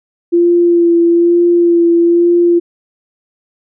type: tone with vibrato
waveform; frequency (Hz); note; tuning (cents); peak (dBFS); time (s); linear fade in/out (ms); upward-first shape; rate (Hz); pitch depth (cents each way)
sine; 343; F4; -31; -6; 0.32-2.6; 20; sine; 1.1; 19
effects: none